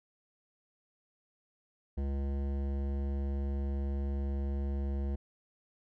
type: tone with hard clipping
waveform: sine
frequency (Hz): 69.3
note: C#2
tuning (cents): 0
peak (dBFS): -33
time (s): 1.97-5.16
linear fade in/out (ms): 10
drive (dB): 15
effects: none